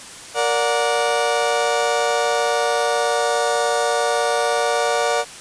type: chord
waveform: 30% pulse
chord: Bb augmented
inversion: none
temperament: just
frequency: 466.2 / 582.7 / 728.4 Hz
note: Bb4 / D5 / F#5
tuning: 0 / -14 / -27 cents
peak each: -19 dBFS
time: 0.34-5.25 s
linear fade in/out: 50 ms
effects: white hiss -37 dBFS RMS until 5.4 s + resampled to 22050 Hz